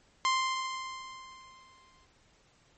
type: tone with exponential decay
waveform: sawtooth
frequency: 1046.5 Hz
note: C6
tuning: in tune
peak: -20 dBFS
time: 0.25-2.05 s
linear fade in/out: 0 ms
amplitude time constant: 390 ms
effects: pink hiss -65 dBFS RMS until 2.77 s + MP3 32 kbps